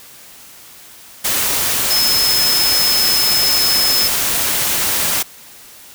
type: tone in noise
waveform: sine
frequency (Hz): 5180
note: E8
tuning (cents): -31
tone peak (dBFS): -14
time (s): 1.9-4.08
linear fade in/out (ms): 10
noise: white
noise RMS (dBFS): -17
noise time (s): 1.24-5.23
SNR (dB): 0
effects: white hiss -40 dBFS RMS until 5.94 s